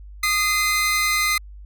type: tone pair together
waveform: sawtooth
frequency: 1237.4 / 2066 Hz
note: D#6 / C7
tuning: -10 / -22 cents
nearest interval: major sixth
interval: 888 cents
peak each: -20 / -16 dBFS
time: 0.23-1.38 s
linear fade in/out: 5 ms
effects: added 50 Hz sine -37 dBFS peak until 1.65 s